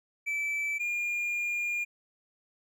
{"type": "tone pair in turn", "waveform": "triangle", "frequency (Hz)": [2316, 2415], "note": ["D7", "D7"], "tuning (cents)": [-25, 48], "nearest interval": "minor second", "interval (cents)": 73, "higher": "second", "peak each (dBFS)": -27, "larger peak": "neither", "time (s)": [[0.26, 0.79], [0.79, 1.85]], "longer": "second", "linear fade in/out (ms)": 20, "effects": []}